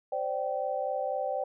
sine chord, C suspended second, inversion none, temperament equal with one note detuned, 523.3 / 587.3 / 775 Hz, C5 / D5 / G5, 0 / 0 / -20 cents, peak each -33 dBFS, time 0.12-1.44 s, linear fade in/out 5 ms, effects none

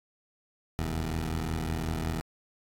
15% pulse tone pair together, 42.88 / 80.3 Hz, F1 / E2, -31 / -45 cents, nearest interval major seventh, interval 1086 cents, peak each -28 / -25 dBFS, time 0.79-2.21 s, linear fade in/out 0 ms, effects AAC 64 kbps

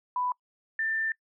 sine tone pair in turn, 993 / 1784.2 Hz, B5 / A6, +9 / +24 cents, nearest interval minor seventh, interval 1015 cents, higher second, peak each -26 dBFS, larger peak neither, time 0.16-0.32 / 0.79-1.12 s, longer second, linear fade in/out 2 ms, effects noise-tail reverb RT60 0.1 s tail -25 dB re dry

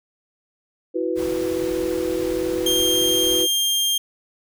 sine chord, E suspended second, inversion none, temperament just, 329.6 / 370.8 / 494.4 Hz, E4 / F#4 / B4, 0 / +4 / +2 cents, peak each -25 dBFS, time 0.94-3.47 s, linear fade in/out 20 ms
pink noise, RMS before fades -35 dBFS, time 1.15-3.46 s, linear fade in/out 50 ms
sawtooth tone, 3200 Hz, G7, 35 cents sharp, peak -15 dBFS, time 2.66-3.98 s, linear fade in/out 5 ms
effects none

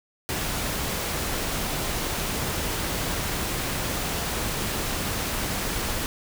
pink noise, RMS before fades -28 dBFS, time 0.29-6.06 s, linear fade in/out 0 ms, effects none

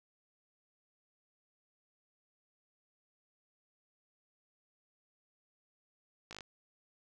slowing click train, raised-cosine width 0.2 ms, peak -28 dBFS, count 6, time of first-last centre 6.31-6.407 s, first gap 18 ms, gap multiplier 1.04, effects none

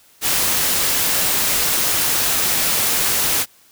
white noise, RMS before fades -18 dBFS, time 0.21-3.46 s, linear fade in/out 50 ms, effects white hiss -52 dBFS RMS until 3.71 s

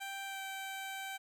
15% pulse tone with pitch glide, 784 to 775.4 Hz, G5 to G5, 0 to -19 cents, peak -34 dBFS, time 0-1.18 s, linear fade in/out 20 ms, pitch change -19 cents, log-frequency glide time 0.26-0.41 s, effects none

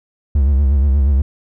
triangle tone with vibrato, 69.3 Hz, C#2, in tune, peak -8 dBFS, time 0.35-1.22 s, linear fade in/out 5 ms, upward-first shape sine, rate 8.4 Hz, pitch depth 100 cents each way, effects none

